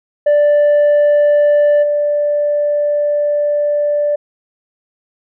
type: tone with level steps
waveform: sine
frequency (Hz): 587.3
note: D5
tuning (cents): 0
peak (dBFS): -5 / -11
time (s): 0.26-4.16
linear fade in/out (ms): 10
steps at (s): 1.82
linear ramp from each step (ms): 20
effects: tanh soft clip ceiling -7 dBFS